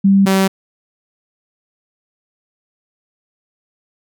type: tone pair in turn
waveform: sine / sawtooth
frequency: 196 / 192.08 Hz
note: G3 / G3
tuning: 0 / -35 cents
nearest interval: unison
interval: 35 cents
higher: first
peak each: -7 dBFS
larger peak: neither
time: 0.04-0.26 / 0.26-0.48 s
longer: neither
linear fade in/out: 10 ms
effects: none